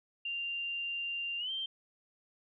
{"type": "tone with pitch glide", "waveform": "sine", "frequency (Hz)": [2785, 3144], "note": ["F7", "G7"], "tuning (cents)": [-5, 4], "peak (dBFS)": -34, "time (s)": [0.25, 1.66], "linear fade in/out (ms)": 5, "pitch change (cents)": 209, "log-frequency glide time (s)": [1.38, 1.51], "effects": []}